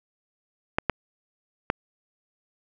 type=clicks; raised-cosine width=0.5 ms; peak=-6 dBFS; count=3; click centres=0.785 / 0.897 / 1.701 s; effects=none